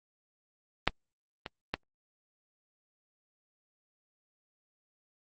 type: clicks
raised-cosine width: 0.3 ms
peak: -6 / -21 / -12 dBFS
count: 3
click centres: 0.876 / 1.462 / 1.74 s
effects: Opus 24 kbps